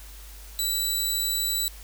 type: tone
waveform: 15% pulse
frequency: 3951 Hz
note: B7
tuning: in tune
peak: -17 dBFS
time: 0.59-1.68 s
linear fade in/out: 0 ms
effects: added 50 Hz sine -42 dBFS peak until 1.83 s + white hiss -48 dBFS RMS until 1.83 s